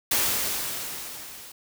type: noise with level ramp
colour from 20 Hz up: white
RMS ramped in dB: -22 to -44 dBFS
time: 0.11-1.52 s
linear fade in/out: 5 ms
effects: none